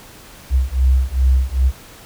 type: beating tone pair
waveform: sine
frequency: 63.8 / 66.3 Hz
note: C2 / C2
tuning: -43 / +23 cents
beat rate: 2.5 Hz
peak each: -15 dBFS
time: 0.5-1.72 s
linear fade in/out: 50 ms
effects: pink hiss -41 dBFS RMS until 2.05 s